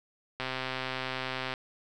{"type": "click train", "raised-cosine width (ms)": 0.3, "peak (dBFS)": -17, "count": 149, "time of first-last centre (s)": [0.4, 1.538], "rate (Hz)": 130, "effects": []}